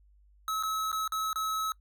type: tone with dropouts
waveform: square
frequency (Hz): 1291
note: E6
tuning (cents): -37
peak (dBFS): -30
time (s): 0.48-1.72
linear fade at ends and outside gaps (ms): 1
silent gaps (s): 0.627-0.634 / 0.917-0.928 / 1.077-1.121 / 1.33-1.358
effects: noise-tail reverb RT60 0.1 s tail -23 dB re dry + added 50 Hz sine -58 dBFS peak until 1.8 s